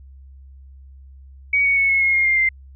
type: tone with pitch steps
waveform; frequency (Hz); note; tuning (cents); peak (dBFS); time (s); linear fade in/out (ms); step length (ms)
sine; 2255 / 2230 / 2206 / 2182 / 2158 / 2135 / 2111 / 2088; C#7 / C#7 / C#7 / C#7 / C#7 / C7 / C7 / C7; +29 / +10 / -9 / -28 / -47 / +34 / +15 / -4; -14; 1.53-2.49; 5; 120
effects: added 67 Hz sine -40 dBFS peak until 2.75 s